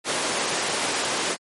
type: high-pass noise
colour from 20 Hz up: pink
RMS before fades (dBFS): -25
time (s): 0.04-1.37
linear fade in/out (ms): 50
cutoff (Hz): 340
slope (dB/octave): 12
effects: low-pass 12000 Hz 12 dB/octave + MP3 48 kbps